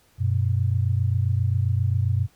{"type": "tone pair together", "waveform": "sine", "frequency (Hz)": [94.7, 122.21], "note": ["F#2", "B2"], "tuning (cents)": [41, -18], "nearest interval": "major third", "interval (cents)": 441, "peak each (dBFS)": [-21, -23], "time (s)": [0.18, 2.28], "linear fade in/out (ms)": 50, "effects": ["pink hiss -60 dBFS RMS until 2.35 s"]}